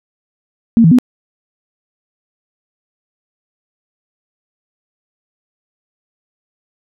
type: tone with pitch steps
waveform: sine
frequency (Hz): 229.7 / 163 / 249.7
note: A#3 / E3 / B3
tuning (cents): -25 / -19 / +19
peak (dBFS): -4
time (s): 0.77-0.986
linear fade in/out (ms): 0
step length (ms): 72
effects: none